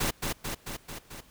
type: noise with echo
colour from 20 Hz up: pink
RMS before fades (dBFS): -28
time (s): 0-0.11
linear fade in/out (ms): 10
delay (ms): 220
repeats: 5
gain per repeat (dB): -3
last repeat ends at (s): 1.21
effects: pink hiss -58 dBFS RMS until 1.3 s